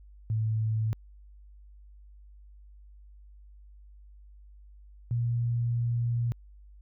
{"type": "tone pair in turn", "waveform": "sine", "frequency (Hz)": [110, 118.5], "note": ["A2", "A#2"], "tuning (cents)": [0, 29], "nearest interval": "minor second", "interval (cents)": 129, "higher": "second", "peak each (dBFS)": -25, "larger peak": "neither", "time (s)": [[0.3, 0.93], [5.11, 6.32]], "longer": "second", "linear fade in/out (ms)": 0, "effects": ["added 50 Hz sine -49 dBFS peak until 6.81 s"]}